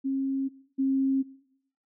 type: tone pair in turn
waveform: sine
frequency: 270 / 268.6 Hz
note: C#4 / C4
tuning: -45 / +46 cents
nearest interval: unison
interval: 9 cents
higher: first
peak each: -25 / -22 dBFS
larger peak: second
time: 0.04-0.49 / 0.78-1.23 s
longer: neither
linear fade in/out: 20 ms
effects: noise-tail reverb RT60 0.7 s tail -19 dB re dry